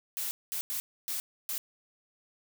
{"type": "noise bursts at uneven times", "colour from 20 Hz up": "blue", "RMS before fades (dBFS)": -34, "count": 5, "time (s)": [[0.17, 0.31], [0.52, 0.61], [0.7, 0.8], [1.08, 1.2], [1.49, 1.58]], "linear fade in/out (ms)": 0, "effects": []}